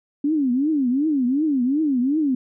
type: tone with vibrato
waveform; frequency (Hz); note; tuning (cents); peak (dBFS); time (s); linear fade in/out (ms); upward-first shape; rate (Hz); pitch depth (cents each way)
sine; 277.2; C#4; 0; -17; 0.24-2.35; 5; triangle; 2.7; 270
effects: none